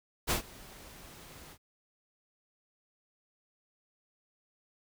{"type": "noise with ADSR envelope", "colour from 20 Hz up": "pink", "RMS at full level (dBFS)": -27, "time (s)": [0.27, 1.58], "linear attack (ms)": 37, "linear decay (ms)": 110, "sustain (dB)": -24, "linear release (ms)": 60, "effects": []}